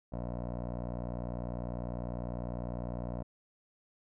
15% pulse tone with low-pass filter, 60 Hz, B1, 49 cents flat, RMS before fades -38 dBFS, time 0.12-3.23 s, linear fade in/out 10 ms, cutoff 720 Hz, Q 2, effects none

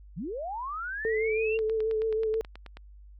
sine linear sweep, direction up, 130.81 to 2794 Hz, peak -32 dBFS, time 0.16-1.58 s, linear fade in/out 20 ms
sine tone with vibrato, 440 Hz, A4, in tune, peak -25 dBFS, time 1.05-2.41 s, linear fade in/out 0 ms, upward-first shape sine, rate 6.2 Hz, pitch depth 28 cents each way
click train, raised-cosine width 0.3 ms, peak -28 dBFS, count 12, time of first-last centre 1.59-2.77 s, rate 9.32 Hz
effects added 50 Hz sine -47 dBFS peak until 3.19 s

